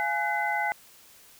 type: tone cluster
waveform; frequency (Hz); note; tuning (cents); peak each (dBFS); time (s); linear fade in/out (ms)
sine; 692 / 834 / 1501 / 2038; F5 / G#5 / F#6 / C7; -16 / +7 / +24 / -46; -34 / -28 / -32 / -30; 0-0.72; 0
effects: white hiss -54 dBFS RMS until 1.39 s